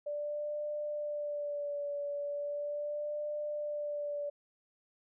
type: tone with vibrato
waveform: sine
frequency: 585 Hz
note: D5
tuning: 7 cents flat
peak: -34 dBFS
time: 0.06-4.3 s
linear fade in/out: 10 ms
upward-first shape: sine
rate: 0.38 Hz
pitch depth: 30 cents each way
effects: none